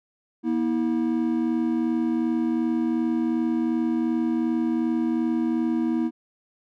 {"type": "tone pair together", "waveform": "triangle", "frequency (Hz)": [239.8, 322.5], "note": ["A#3", "E4"], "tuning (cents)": [49, -38], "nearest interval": "perfect fourth", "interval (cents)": 513, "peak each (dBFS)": -22, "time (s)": [0.43, 6.11], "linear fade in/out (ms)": 50, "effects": []}